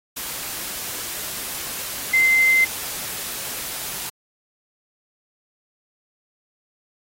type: tone in noise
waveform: sine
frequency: 2075 Hz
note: C7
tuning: 15 cents flat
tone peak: -13 dBFS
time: 2.13-2.65 s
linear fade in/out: 10 ms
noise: white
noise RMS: -30 dBFS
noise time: 0.16-4.1 s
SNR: +14 dB
effects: AAC 48 kbps

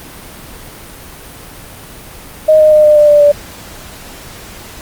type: tone with pitch steps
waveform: sine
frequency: 622.3 / 615.5 / 608.8 / 602.1 / 595.6 / 589.1 / 582.6 Hz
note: D#5 / D#5 / D#5 / D5 / D5 / D5 / D5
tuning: 0 / -19 / -38 / +43 / +24 / +5 / -14 cents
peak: -3 dBFS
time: 2.48-3.32 s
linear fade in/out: 10 ms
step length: 120 ms
effects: pink hiss -32 dBFS RMS until 4.81 s + Opus 32 kbps

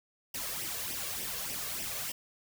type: noise with flanger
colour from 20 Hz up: white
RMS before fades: -37 dBFS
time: 0.34-2.12 s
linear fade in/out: 5 ms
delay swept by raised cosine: 0.35 to 1.85 ms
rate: 3.4 Hz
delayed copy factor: +0.65
effects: none

